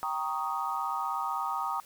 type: chord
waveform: sine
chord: Eb dominant seventh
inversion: first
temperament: equal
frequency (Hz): 784 / 932.3 / 1108.7 / 1244.5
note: G5 / Bb5 / Db6 / Eb6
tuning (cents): 0 / 0 / 0 / 0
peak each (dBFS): -36 / -34 / -38 / -33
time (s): 0.03-1.8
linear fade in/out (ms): 0
effects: white hiss -55 dBFS RMS until 1.85 s